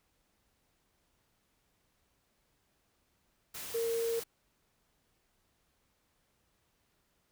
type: tone in noise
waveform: sine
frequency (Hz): 460.4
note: A#4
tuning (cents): -22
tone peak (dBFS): -30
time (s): 3.74-4.2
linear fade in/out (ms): 10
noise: white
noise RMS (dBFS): -43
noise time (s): 3.54-4.24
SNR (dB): +10
effects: pink hiss -75 dBFS RMS until 7.31 s